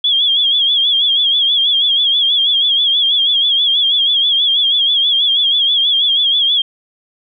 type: tone with vibrato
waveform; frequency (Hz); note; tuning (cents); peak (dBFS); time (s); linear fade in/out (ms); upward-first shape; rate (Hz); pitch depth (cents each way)
sine; 3322; G#7; 0; -10; 0.04-6.62; 5; sine; 6.2; 78
effects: none